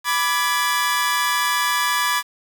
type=chord; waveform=sawtooth; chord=G# diminished; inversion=first; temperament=equal with one note detuned; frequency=987.8 / 1174.7 / 1689.3 Hz; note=B5 / D6 / G#6; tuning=0 / 0 / +29 cents; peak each=-19 dBFS; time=0.04-2.23 s; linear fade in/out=50 ms; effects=7-bit